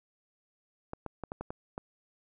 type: clicks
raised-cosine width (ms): 1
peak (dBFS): -23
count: 7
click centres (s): 0.934 / 1.063 / 1.237 / 1.319 / 1.41 / 1.505 / 1.779
effects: none